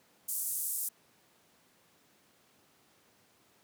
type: band-pass noise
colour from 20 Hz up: pink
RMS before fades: -35 dBFS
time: 0.28-0.89 s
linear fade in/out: 10 ms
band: 8800 to 15000 Hz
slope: 24 dB/octave
effects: pink hiss -66 dBFS RMS until 3.63 s + high-pass 150 Hz 12 dB/octave